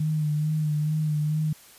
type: tone with vibrato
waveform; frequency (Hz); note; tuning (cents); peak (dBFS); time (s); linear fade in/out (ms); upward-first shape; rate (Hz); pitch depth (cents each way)
sine; 152.7; D#3; -32; -22; 0-1.53; 5; sine; 2.3; 32
effects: white hiss -51 dBFS RMS until 1.78 s + resampled to 32000 Hz